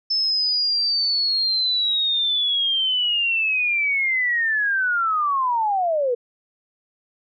sine linear sweep, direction down, 5274 to 466.2 Hz, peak -18 dBFS, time 0.1-6.15 s, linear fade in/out 10 ms, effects none

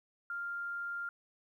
sine tone, 1396.9 Hz, F6, in tune, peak -36 dBFS, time 0.3-1.09 s, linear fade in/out 2 ms, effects 12-bit

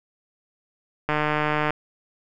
click train, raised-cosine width 0.5 ms, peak -8 dBFS, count 94, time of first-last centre 1.09-1.706 s, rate 151 Hz, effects none

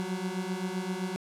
30% pulse beating tone pair, 181.2 / 188.9 Hz, F#3 / F#3, -36 / +36 cents, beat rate 7.7 Hz, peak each -32 / -31 dBFS, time 0-1.16 s, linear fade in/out 0 ms, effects low-pass 11000 Hz 12 dB/octave

